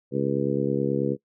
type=harmonic tone; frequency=69.3 Hz; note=C#2; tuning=in tune; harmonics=2 / 3 / 4 / 5 / 6 / 7; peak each=-29 / -29 / -29 / -29 / -29 / -29 dBFS; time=0.11-1.17 s; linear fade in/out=50 ms; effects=noise-tail reverb RT60 0.1 s tail -21 dB re dry